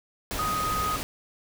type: tone in noise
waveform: sine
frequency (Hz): 1250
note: D#6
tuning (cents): +8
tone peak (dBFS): -26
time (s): 0.39-0.96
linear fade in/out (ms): 0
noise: pink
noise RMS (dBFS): -32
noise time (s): 0.31-1.03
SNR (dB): +3
effects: none